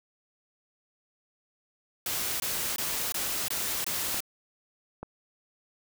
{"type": "noise bursts", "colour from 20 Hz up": "white", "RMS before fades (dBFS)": -31, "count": 6, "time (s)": [2.06, 4.205], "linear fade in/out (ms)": 2, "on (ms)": 340, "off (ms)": 21}
{"type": "clicks", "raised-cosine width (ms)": 1, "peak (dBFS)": -23, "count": 2, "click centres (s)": [4.144, 5.03]}
{"effects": []}